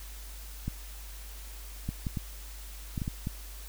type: clicks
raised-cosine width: 5 ms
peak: -19 dBFS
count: 8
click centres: 0.68 / 1.89 / 2.068 / 2.172 / 2.978 / 3.018 / 3.079 / 3.271 s
effects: added 50 Hz sine -42 dBFS peak until 3.68 s + white hiss -49 dBFS RMS until 3.68 s